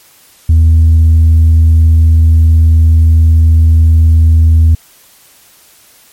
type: tone with tanh clipping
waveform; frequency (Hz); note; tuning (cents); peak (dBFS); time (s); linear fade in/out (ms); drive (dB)
sine; 80.7; E2; -36; -3; 0.49-4.75; 5; 1
effects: white hiss -43 dBFS RMS until 6.12 s + MP3 64 kbps